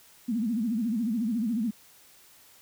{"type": "tone with vibrato", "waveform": "sine", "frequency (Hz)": 226.4, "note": "A3", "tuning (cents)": 50, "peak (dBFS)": -25, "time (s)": [0.28, 1.71], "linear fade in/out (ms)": 10, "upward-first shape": "sine", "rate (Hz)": 14, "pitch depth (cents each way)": 160, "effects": ["white hiss -56 dBFS RMS until 2.61 s"]}